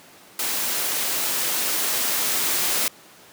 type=noise with level ramp; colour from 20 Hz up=white; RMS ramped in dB=-25 to -22 dBFS; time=0.39-2.88 s; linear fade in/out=2 ms; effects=pink hiss -48 dBFS RMS until 3.32 s + high-pass 200 Hz 12 dB/octave

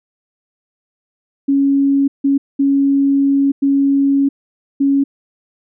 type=tone bursts at uneven times; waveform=sine; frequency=277.2 Hz; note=C#4; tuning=in tune; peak=-10 dBFS; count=5; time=1.48-2.08 / 2.24-2.38 / 2.59-3.52 / 3.62-4.29 / 4.8-5.04 s; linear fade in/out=10 ms; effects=none

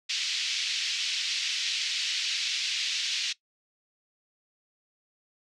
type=band-pass noise; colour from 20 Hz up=pink; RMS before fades=-30 dBFS; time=0.09-3.33 s; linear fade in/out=10 ms; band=2600 to 5600 Hz; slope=24 dB/octave; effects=noise-tail reverb RT60 0.1 s tail -19 dB re dry + low-pass 9000 Hz 12 dB/octave

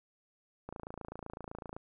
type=click train; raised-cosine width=1 ms; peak=-28 dBFS; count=31; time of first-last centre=0.69-1.765 s; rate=27.9 Hz; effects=none

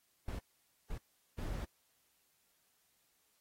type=noise bursts at uneven times; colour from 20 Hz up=brown; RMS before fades=-40 dBFS; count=3; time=0.28-0.39 / 0.9-0.98 / 1.38-1.65 s; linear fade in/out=5 ms; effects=white hiss -75 dBFS RMS until 3.4 s + AAC 48 kbps

